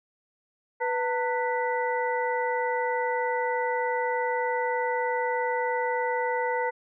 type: harmonic tone with a mistuned harmonic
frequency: 493.9 Hz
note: B4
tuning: in tune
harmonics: 1 / 2 / 3 / 4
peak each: -28 / -28 / -36 / -33 dBFS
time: 0.8-6.71 s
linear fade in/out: 20 ms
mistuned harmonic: 2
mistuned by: -150 cents
effects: none